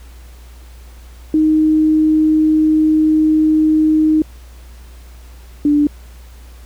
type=tone pair in turn; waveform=sine; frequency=311 / 293.5 Hz; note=D#4 / D4; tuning=-1 / -1 cents; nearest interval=minor second; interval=100 cents; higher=first; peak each=-9 dBFS; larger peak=neither; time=1.34-4.22 / 5.65-5.87 s; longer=first; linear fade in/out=2 ms; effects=added 60 Hz sine -35 dBFS peak until 6.65 s + pink hiss -47 dBFS RMS until 6.65 s